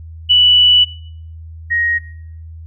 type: tone pair in turn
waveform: sine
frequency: 2960 / 1879.3 Hz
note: F#7 / A#6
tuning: 0 / +14 cents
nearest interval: minor sixth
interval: 786 cents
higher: first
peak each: -6 / -13 dBFS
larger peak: first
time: 0.29-0.85 / 1.7-1.99 s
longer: first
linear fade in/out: 20 ms
effects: noise-tail reverb RT60 0.6 s tail -20 dB re dry + added 81 Hz sine -30 dBFS peak until 2.66 s